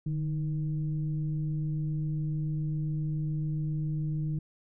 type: tone with frequency modulation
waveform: sine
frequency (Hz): 151.4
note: D#3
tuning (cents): -47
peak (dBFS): -28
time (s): 0.06-4.39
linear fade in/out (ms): 5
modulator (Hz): 165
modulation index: 0.42
effects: none